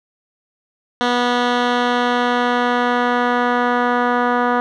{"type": "tone with low-pass filter sweep", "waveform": "10% pulse", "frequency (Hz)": 244.1, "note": "B3", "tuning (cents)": -20, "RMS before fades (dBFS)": -17, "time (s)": [1.01, 4.6], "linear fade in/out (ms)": 0, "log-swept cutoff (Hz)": [3700, 1500], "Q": 1.2, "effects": []}